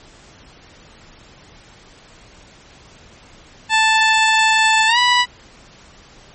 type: tone with pitch glide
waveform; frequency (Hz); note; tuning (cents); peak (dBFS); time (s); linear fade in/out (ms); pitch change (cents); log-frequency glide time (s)
15% pulse; 880 to 982.1; A5 to B5; 0 to -10; -5; 3.69-5.26; 50; +190; 4.87-4.98
effects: pink hiss -45 dBFS RMS until 6.34 s + MP3 32 kbps